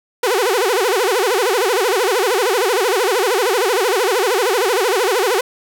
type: tone with vibrato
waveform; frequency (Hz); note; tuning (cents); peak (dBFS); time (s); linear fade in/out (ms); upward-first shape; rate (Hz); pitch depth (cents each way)
sawtooth; 432.3; A4; -31; -10; 0.23-5.41; 5; sine; 13; 290
effects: none